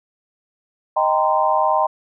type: chord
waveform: sine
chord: C minor seventh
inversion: first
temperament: equal with one note detuned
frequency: 622.3 / 784 / 932.3 / 1031.5 Hz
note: Eb5 / G5 / Bb5 / C6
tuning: 0 / 0 / 0 / -25 cents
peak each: -20 dBFS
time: 0.96-1.87 s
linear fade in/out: 10 ms
effects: none